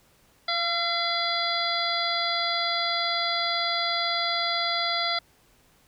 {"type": "harmonic tone with a mistuned harmonic", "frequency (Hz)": 682, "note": "F5", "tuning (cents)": -41, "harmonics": [1, 2, 3, 5, 6, 7], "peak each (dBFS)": [-31, -31, -31, -31, -31, -31], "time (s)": [0.48, 5.19], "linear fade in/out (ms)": 5, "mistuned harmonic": 1, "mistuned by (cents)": 16, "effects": ["pink hiss -61 dBFS RMS until 5.87 s"]}